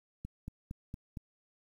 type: click train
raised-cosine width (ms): 5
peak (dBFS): -28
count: 5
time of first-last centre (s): 0.25-1.172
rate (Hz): 4.34
effects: 10-bit